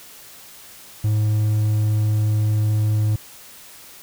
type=tone; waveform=triangle; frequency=106.9 Hz; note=A2; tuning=49 cents flat; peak=-14 dBFS; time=1.04-3.16 s; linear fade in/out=5 ms; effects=white hiss -43 dBFS RMS until 4.02 s